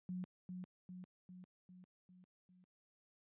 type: tone with echo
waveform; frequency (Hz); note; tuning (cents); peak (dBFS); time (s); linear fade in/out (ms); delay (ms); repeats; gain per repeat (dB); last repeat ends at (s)
sine; 182.1; F#3; -27; -40; 0.09-0.24; 0; 400; 6; -4; 2.64
effects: high-pass 100 Hz 12 dB/octave + resampled to 8000 Hz